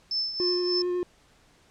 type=tone with tremolo; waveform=sine; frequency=5274 Hz; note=E8; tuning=in tune; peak=-23 dBFS; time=0.11-0.82 s; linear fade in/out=2 ms; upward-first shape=triangle; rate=3.4 Hz; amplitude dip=70%
type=tone with vibrato; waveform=triangle; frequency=357.2 Hz; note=F4; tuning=39 cents sharp; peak=-23 dBFS; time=0.4-1.03 s; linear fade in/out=0 ms; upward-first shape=sine; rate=11 Hz; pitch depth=11 cents each way
effects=pink hiss -60 dBFS RMS until 1.7 s + low-pass 8000 Hz 12 dB/octave